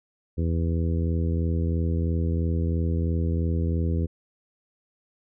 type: harmonic tone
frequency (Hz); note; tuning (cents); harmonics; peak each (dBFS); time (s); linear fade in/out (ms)
83; E2; +12; 1 / 2 / 3 / 4 / 5 / 6; -23 / -29 / -33 / -35 / -37 / -39; 0.37-4.07; 20
effects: none